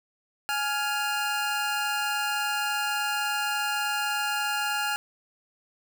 25% pulse tone pair together, 835.3 / 1400 Hz, G#5 / F6, +10 / +4 cents, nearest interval major sixth, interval 894 cents, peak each -25 / -25 dBFS, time 0.49-4.96 s, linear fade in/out 0 ms, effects none

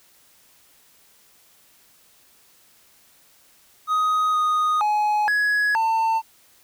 triangle tone with pitch steps, 1253 / 1240 / 842 / 1677 / 897 Hz, D#6 / D#6 / G#5 / G#6 / A5, +12 / -6 / +24 / +16 / +33 cents, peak -16 dBFS, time 3.87-6.22 s, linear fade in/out 50 ms, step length 470 ms, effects white hiss -56 dBFS RMS until 6.63 s

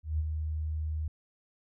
sine tone with ADSR envelope, 77.7 Hz, D#2, 2 cents flat, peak -25 dBFS, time 0.03-1.08 s, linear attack 160 ms, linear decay 35 ms, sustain -5 dB, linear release 4 ms, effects none

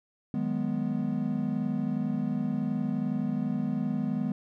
triangle chord, G# minor seventh, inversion second, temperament equal, 155.56 / 185 / 207.7 / 246.9 Hz, D#3 / F#3 / G#3 / B3, 0 / 0 / 0 / 0 cents, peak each -32 / -35 / -29 / -29 dBFS, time 0.34-4.32 s, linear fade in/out 2 ms, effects none

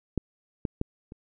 clicks, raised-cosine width 3 ms, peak -13 / -15 / -14 / -29 dBFS, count 4, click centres 0.177 / 0.652 / 0.814 / 1.121 s, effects none

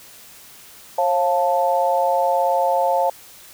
sine chord, Db augmented, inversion none, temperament equal with one note detuned, 540.1 / 698.5 / 880 Hz, Db5 / F5 / A5, -45 / 0 / 0 cents, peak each -20 dBFS, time 0.98-3.1 s, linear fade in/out 5 ms, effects white hiss -44 dBFS RMS until 3.53 s

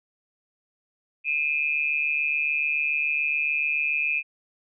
sine tone pair together, 2429 / 2576 Hz, D#7 / E7, -42 / -41 cents, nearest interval minor second, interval 101 cents, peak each -25 dBFS, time 1.24-4.23 s, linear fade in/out 50 ms, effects none

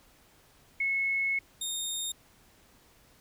sine / 20% pulse tone pair in turn, 2189 / 3681 Hz, C#7 / A#7, -22 / -23 cents, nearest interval major sixth, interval 899 cents, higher second, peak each -26 dBFS, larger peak neither, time 0.8-1.39 / 1.61-2.12 s, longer first, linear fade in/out 5 ms, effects pink hiss -61 dBFS RMS until 3.2 s

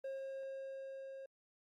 triangle tone with level ramp, 538 Hz, C5, 48 cents sharp, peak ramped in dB -38 to -45 dBFS, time 0.04-1.26 s, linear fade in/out 5 ms, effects Opus 32 kbps

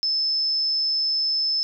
sine tone, 5250 Hz, E8, 8 cents flat, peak -20 dBFS, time 0.03-1.63 s, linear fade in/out 0 ms, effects none

